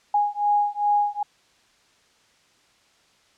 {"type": "beating tone pair", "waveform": "sine", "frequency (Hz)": [824, 826.5], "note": ["G#5", "G#5"], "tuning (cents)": [-14, -9], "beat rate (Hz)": 2.5, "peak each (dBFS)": -22, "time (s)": [0.14, 1.23], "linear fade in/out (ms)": 5, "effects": ["white hiss -60 dBFS RMS until 3.37 s", "low-pass 6000 Hz 12 dB/octave"]}